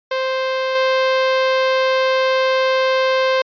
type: tone with level steps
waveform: sawtooth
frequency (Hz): 523.3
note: C5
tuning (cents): 0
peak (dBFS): -14 / -10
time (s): 0.11-3.42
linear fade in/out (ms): 5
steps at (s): 0.75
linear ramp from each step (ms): 5
effects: resampled to 11025 Hz